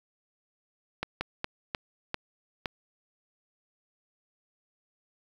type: slowing click train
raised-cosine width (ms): 0.3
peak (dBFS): -14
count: 6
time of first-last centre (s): 1.03-2.658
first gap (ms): 180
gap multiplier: 1.3
effects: 8-bit